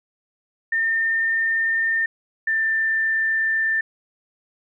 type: tone pair in turn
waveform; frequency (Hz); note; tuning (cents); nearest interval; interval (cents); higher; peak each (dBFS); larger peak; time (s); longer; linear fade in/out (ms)
sine; 1811 / 1784; A6 / A6; +49 / +23; unison; 26; first; -18; neither; 0.72-2.06 / 2.47-3.81; neither; 5
effects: none